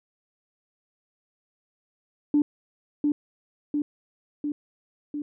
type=tone with echo; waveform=sine; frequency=293.7 Hz; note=D4; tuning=in tune; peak=-16 dBFS; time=2.34-2.42 s; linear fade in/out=2 ms; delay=700 ms; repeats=4; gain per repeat=-3 dB; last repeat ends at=5.22 s; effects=tanh soft clip ceiling -12 dBFS